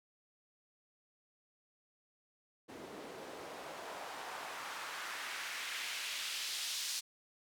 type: noise with band-pass filter sweep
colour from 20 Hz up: white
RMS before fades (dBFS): -43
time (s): 2.68-7.01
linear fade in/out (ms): 20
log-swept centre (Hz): 320 to 4800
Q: 1.2
effects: none